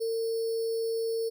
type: tone with sample-and-hold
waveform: sine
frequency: 454.1 Hz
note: A#4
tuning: 45 cents flat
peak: -27 dBFS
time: 0-1.3 s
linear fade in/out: 20 ms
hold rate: 4900 Hz
effects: none